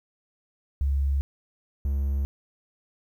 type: tone pair in turn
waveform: sine / triangle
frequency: 69.3 / 69.3 Hz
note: C#2 / C#2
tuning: 0 / 0 cents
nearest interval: unison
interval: 0 cents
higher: neither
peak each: -21 dBFS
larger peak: neither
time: 0.81-1.21 / 1.85-2.25 s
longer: neither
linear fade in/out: 0 ms
effects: 10-bit